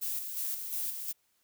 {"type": "noise with tremolo", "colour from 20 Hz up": "violet", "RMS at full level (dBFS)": -34, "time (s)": [0.01, 1.13], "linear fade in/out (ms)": 20, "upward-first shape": "square", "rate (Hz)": 2.8, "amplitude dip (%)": 45, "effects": ["white hiss -73 dBFS RMS until 1.43 s"]}